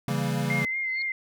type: chord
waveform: square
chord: C# diminished seventh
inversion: none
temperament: equal with one note detuned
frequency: 138.59 / 166.25 / 196 / 233.1 Hz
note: C#3 / E3 / G3 / Bb3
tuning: 0 / +15 / 0 / 0 cents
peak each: -29 / -32 / -33 / -33 dBFS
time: 0.08-0.65 s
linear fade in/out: 2 ms
type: tone with vibrato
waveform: sine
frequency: 2093 Hz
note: C7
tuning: in tune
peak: -26 dBFS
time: 0.5-1.12 s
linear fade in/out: 2 ms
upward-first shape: sine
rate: 4.3 Hz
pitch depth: 33 cents each way
type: tone with exponential growth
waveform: sine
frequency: 4321 Hz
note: C#8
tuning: 45 cents flat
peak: -32 dBFS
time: 0.84-1.02 s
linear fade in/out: 1 ms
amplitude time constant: 37 ms
effects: none